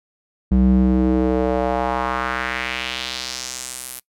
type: tone with band-pass filter sweep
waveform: square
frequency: 63.4 Hz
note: B1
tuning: 46 cents sharp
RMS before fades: -20 dBFS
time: 0.51-4 s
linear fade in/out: 10 ms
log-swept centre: 150 to 12000 Hz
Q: 2
effects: noise-tail reverb RT60 0.1 s tail -23 dB re dry